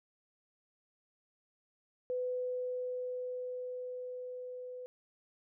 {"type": "tone with level ramp", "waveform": "sine", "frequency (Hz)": 501, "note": "B4", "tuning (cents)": 25, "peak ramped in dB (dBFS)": [-32, -42], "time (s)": [2.1, 4.86], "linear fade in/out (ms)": 0, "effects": []}